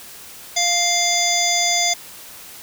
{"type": "harmonic tone", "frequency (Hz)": 698, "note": "F5", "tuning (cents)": -1, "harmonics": [1, 3, 5, 7, 9, 10], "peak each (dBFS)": [-23, -23, -23, -23, -23, -23], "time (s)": [0.56, 1.94], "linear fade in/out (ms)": 10, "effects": ["white hiss -39 dBFS RMS until 2.62 s"]}